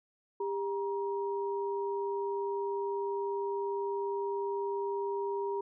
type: tone pair together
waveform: sine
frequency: 398.8 / 948.5 Hz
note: G4 / A#5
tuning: +30 / +30 cents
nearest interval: octave + minor third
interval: 1500 cents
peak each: -32 / -37 dBFS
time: 0.4-5.61 s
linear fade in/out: 5 ms
effects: none